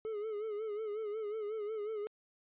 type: tone with vibrato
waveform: triangle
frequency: 427.1 Hz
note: G#4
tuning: 48 cents sharp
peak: -34 dBFS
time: 0.05-2.07 s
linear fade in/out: 0 ms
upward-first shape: sine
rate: 5.5 Hz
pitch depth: 75 cents each way
effects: resampled to 8000 Hz